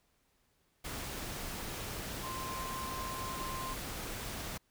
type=tone in noise; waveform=sine; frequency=1046.5 Hz; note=C6; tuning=in tune; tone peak=-40 dBFS; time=2.23-3.74 s; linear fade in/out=10 ms; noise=pink; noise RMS=-41 dBFS; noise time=0.84-4.58 s; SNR=-2 dB; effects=pink hiss -74 dBFS RMS until 4.7 s